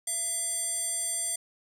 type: tone with band-pass filter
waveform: square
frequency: 674 Hz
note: E5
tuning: 38 cents sharp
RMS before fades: -31 dBFS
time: 0.07-1.36 s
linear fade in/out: 5 ms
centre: 8600 Hz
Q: 7.2
effects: none